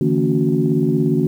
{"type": "tone cluster", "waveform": "sine", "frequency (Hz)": [147, 164, 228.7, 281, 368.6], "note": ["D3", "E3", "A#3", "C#4", "F#4"], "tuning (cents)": [2, -9, -33, 24, -7], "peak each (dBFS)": -20, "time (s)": [0.01, 1.27], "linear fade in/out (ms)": 2, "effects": ["tanh soft clip ceiling -3 dBFS", "8-bit"]}